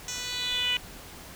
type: tone with band-pass filter sweep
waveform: 10% pulse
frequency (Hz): 494.4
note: B4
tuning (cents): +2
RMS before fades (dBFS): -30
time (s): 0.08-0.77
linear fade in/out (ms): 2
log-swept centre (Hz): 5700 to 2800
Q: 5.5
effects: pink hiss -45 dBFS RMS until 1.35 s